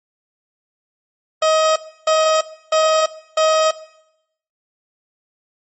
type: tone bursts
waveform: 30% pulse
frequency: 631 Hz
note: D#5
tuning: 24 cents sharp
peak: -10 dBFS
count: 4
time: 1.42-3.71 s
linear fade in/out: 5 ms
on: 340 ms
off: 310 ms
effects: noise-tail reverb RT60 0.8 s tail -17 dB re dry + MP3 32 kbps